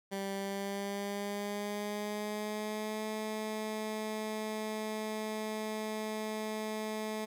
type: tone with pitch glide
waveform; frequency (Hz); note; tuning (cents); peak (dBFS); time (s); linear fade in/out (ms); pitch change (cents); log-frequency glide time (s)
15% pulse; 196 to 216.2; G3 to A3; 0 to -30; -29; 0.11-7.26; 20; +170; 0.34-3.05
effects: none